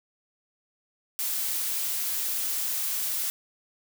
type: noise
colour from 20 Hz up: blue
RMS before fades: -29 dBFS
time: 1.19-3.3 s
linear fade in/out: 0 ms
effects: none